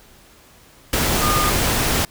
sine tone in noise, 1218 Hz, D#6, 37 cents flat, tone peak -20 dBFS, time 1.22-1.5 s, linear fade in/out 2 ms, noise pink, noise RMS -19 dBFS, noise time 0.93-2.05 s, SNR -4 dB, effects pink hiss -49 dBFS RMS until 2.1 s

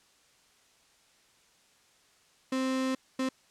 35% pulse tone bursts at uneven times, 261.6 Hz, C4, in tune, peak -26 dBFS, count 2, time 2.52-2.95 / 3.19-3.29 s, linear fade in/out 5 ms, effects white hiss -64 dBFS RMS until 3.5 s + low-pass 8000 Hz 12 dB/octave

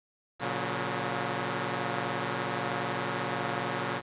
5% pulse tone cluster, 117.3 / 140.5 / 181.9 Hz, A#2 / C#3 / F#3, +11 / +24 / -29 cents, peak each -23 dBFS, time 0.39-4.02 s, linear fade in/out 50 ms, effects resampled to 8000 Hz + 9-bit

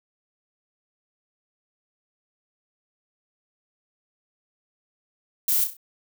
violet noise with echo, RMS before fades -22 dBFS, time 5.48-5.64 s, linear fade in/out 2 ms, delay 32 ms, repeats 4, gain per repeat -7 dB, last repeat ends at 5.768 s, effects none

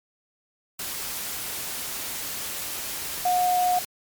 sine tone in noise, 723 Hz, F#5, 40 cents flat, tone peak -19 dBFS, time 3.25-3.79 s, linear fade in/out 5 ms, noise white, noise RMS -32 dBFS, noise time 0.79-3.85 s, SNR +10 dB, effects MP3 96 kbps

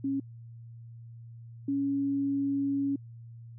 sine tone pair in turn, 274 / 278.5 Hz, C#4 / C#4, -20 / +8 cents, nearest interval unison, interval 28 cents, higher second, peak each -27 / -26 dBFS, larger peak second, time 0.04-0.2 / 1.68-2.96 s, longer second, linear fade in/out 5 ms, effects added 116 Hz sine -44 dBFS peak until 3.58 s

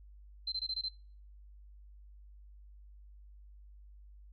sine tone bursts, 4100 Hz, C8, 36 cents flat, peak -33 dBFS, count 6, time 0.47-0.886 s, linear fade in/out 5 ms, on 51 ms, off 22 ms, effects noise-tail reverb RT60 0.5 s tail -25 dB re dry + added 50 Hz sine -52 dBFS peak until 4.32 s

